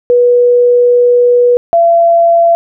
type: tone pair in turn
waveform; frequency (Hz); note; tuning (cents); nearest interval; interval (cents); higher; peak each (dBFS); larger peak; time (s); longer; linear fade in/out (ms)
sine; 487.1 / 677.8; B4 / E5; -24 / +48; tritone; 572; second; -4; neither; 0.1-1.57 / 1.73-2.55; first; 0
effects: none